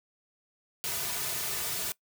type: noise with comb filter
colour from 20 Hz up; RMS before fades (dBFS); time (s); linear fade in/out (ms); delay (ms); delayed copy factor
white; -33; 0.84-1.92; 0; 3.7; -0.75
effects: noise-tail reverb RT60 0.1 s tail -21 dB re dry